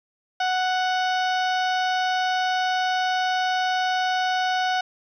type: harmonic tone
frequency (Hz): 740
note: F#5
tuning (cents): 0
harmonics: 1 / 2 / 3 / 4 / 5 / 6 / 7 / 8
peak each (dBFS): -22 / -27 / -36 / -33 / -36 / -40 / -39 / -43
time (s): 0.4-4.81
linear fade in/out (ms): 5
effects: 10-bit